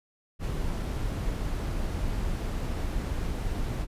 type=noise; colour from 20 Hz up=brown; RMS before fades=-30 dBFS; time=0.39-3.87 s; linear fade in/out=50 ms; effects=resampled to 32000 Hz